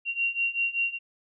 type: beating tone pair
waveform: sine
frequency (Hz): 2753 / 2758.2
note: F7 / F7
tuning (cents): -25 / -22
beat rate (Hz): 5.2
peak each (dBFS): -29 / -27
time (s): 0.05-0.99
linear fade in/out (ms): 50
effects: none